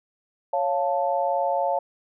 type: chord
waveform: sine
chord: Db augmented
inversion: none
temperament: equal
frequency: 554.4 / 698.5 / 880 Hz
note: Db5 / F5 / A5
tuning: 0 / 0 / 0 cents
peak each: -25 / -25 / -26 dBFS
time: 0.53-1.79 s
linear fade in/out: 5 ms
effects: none